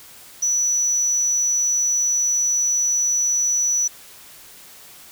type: tone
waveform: sine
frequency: 5920 Hz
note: F#8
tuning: in tune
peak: -15 dBFS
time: 0.42-3.88 s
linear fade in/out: 10 ms
effects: tanh soft clip ceiling -15 dBFS + white hiss -44 dBFS RMS until 5.11 s